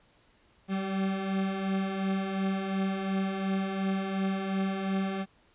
40% pulse beating tone pair, 190.6 / 193.4 Hz, G3 / G3, -48 / -23 cents, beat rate 2.8 Hz, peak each -35 / -28 dBFS, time 0.68-5.26 s, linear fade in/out 50 ms, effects pink hiss -64 dBFS RMS until 5.54 s + resampled to 8000 Hz

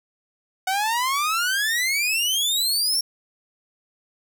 sawtooth exponential sweep, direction up, 739 to 5588 Hz, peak -17 dBFS, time 0.67-3.01 s, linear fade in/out 5 ms, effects none

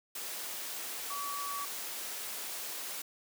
sine tone in noise, 1139 Hz, C#6, 47 cents sharp, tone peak -37 dBFS, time 1.1-1.65 s, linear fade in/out 5 ms, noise white, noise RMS -40 dBFS, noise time 0.15-3.02 s, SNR 0 dB, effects high-pass 300 Hz 12 dB/octave

